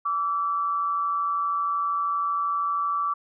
sine tone pair together, 1155 / 1327.8 Hz, D6 / E6, -29 / +12 cents, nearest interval major second, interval 241 cents, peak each -23 / -33 dBFS, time 0.05-3.14 s, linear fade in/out 10 ms, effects none

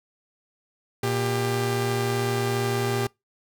sawtooth tone pair together, 118.03 / 397 Hz, A#2 / G4, +22 / +22 cents, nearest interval octave + major sixth, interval 2100 cents, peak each -22 dBFS, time 1.03-3.07 s, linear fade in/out 5 ms, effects noise-tail reverb RT60 0.2 s tail -25 dB re dry

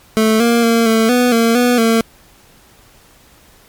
25% pulse tone with pitch steps, 219.4 / 234.5 / 230.2 / 223.5 / 246.9 / 229.4 / 245.1 / 226.9 Hz, A3 / A#3 / A#3 / A3 / B3 / A#3 / B3 / A#3, -5 / +11 / -22 / +27 / 0 / -28 / -13 / -47 cents, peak -6 dBFS, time 0.17-2.01 s, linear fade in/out 0 ms, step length 230 ms, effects pink hiss -47 dBFS RMS until 3.68 s + MP3 96 kbps

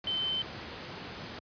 sine tone in noise, 3079 Hz, G7, 32 cents flat, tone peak -29 dBFS, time 0.07-0.42 s, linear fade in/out 2 ms, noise pink, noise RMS -41 dBFS, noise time 0.04-1.39 s, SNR +9 dB, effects high-pass 100 Hz 12 dB/octave + resampled to 11025 Hz

